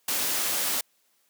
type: noise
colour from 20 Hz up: white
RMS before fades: -27 dBFS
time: 0.08-0.81 s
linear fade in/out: 5 ms
effects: white hiss -68 dBFS RMS until 1.29 s + high-pass 200 Hz 12 dB/octave